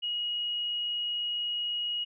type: tone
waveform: sine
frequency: 2894 Hz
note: F#7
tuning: 39 cents flat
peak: -29 dBFS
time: 0.02-2.05 s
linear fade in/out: 20 ms
effects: none